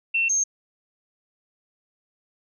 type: tone pair in turn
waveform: sine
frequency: 2700 / 6404 Hz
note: E7 / G8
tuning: +41 / +36 cents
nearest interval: octave + minor third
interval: 1495 cents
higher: second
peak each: -19 dBFS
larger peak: neither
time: 0.14-0.29 / 0.29-0.44 s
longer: neither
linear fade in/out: 10 ms
effects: none